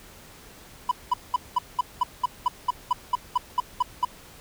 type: tone bursts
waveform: triangle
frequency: 991 Hz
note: B5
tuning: 6 cents sharp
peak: -16 dBFS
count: 15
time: 0.89-4.05 s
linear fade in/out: 5 ms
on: 24 ms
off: 200 ms
effects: pink hiss -48 dBFS RMS until 4.4 s